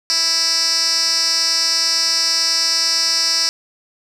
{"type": "tone with band-pass filter", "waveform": "10% pulse", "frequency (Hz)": 329, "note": "E4", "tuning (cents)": -3, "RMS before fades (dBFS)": -17, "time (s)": [0.1, 3.49], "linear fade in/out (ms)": 0, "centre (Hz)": 5400, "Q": 6, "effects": []}